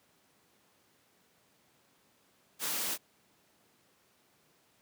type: noise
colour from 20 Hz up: white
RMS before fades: -34 dBFS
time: 2.59-2.98 s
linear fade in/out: 50 ms
effects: pink hiss -68 dBFS RMS until 4.81 s + high-pass 150 Hz 12 dB/octave